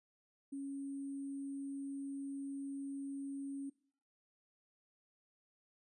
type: tone with sample-and-hold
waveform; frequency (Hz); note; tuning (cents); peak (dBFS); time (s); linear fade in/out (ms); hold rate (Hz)
sine; 276.7; C#4; -3; -40; 0.52-3.7; 10; 8820
effects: noise-tail reverb RT60 0.5 s tail -21 dB re dry + resampled to 24000 Hz